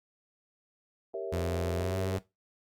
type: chord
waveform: sine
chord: G diminished seventh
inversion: none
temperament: equal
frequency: 392 / 466.2 / 554.4 / 659.3 Hz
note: G4 / Bb4 / Db5 / Fb5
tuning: 0 / 0 / 0 / 0 cents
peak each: -38 / -38 / -42 / -37 dBFS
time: 1.14-2.17 s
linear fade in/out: 2 ms
type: tone with pitch glide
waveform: sawtooth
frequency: 87 to 94.87 Hz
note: F2 to F#2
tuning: -6 to +44 cents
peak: -27 dBFS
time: 1.32-2.19 s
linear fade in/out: 10 ms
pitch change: +150 cents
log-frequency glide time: 1.77-1.98 s
effects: noise-tail reverb RT60 0.2 s tail -17 dB re dry + Opus 32 kbps